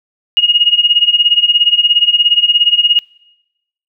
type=tone with tremolo; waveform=sine; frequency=2870 Hz; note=F7; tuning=47 cents sharp; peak=-4 dBFS; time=0.37-2.99 s; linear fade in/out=0 ms; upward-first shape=sine; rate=17 Hz; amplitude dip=85%; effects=noise-tail reverb RT60 0.9 s tail -24 dB re dry